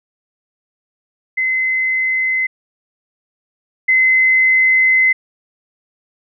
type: tone pair in turn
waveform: sine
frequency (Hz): 2050 / 2050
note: C7 / C7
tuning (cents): -36 / -36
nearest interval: unison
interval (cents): 0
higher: neither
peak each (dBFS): -14 / -9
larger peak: second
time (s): 1.37-2.47 / 3.88-5.13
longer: second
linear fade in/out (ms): 10
effects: none